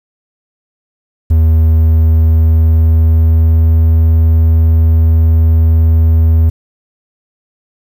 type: tone with pitch glide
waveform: triangle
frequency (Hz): 80 to 80.88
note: D#2 to E2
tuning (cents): +49 to -32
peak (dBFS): -3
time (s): 1.3-6.5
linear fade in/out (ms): 10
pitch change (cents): +19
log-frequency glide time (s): 1.67-3.7
effects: 7-bit